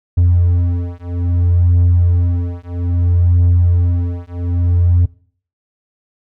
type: beating tone pair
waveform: triangle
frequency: 87.31 / 87.92 Hz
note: F2 / F2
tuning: 0 / +12 cents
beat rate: 0.61 Hz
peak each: -11 dBFS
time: 0.17-5.06 s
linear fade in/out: 10 ms
effects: noise-tail reverb RT60 0.5 s tail -22 dB re dry + tanh soft clip ceiling -1 dBFS